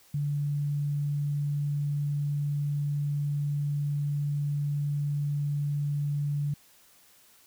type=tone; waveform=sine; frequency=144.9 Hz; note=D3; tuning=23 cents flat; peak=-26 dBFS; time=0.14-6.54 s; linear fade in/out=5 ms; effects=white hiss -59 dBFS RMS until 7.46 s